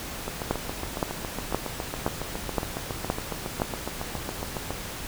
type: two click trains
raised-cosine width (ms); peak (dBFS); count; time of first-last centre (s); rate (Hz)
1; -16 / -9; 33 / 7; 0.28-4.706 / 0.51-3.619; 7.23 / 1.93
effects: pink hiss -36 dBFS RMS until 5.07 s